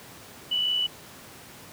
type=tone with amplitude modulation; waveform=sine; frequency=2966 Hz; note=F#7; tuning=4 cents sharp; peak=-21 dBFS; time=0.51-0.87 s; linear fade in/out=10 ms; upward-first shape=sine; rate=64.2 Hz; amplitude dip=35%; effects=pink hiss -46 dBFS RMS until 1.72 s + high-pass 100 Hz 12 dB/octave